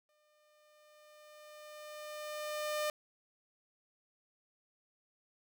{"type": "tone with exponential growth", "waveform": "sawtooth", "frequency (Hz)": 603, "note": "D5", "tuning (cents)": 46, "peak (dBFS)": -28, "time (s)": [0.09, 2.9], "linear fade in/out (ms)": 1, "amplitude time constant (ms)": 610, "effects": []}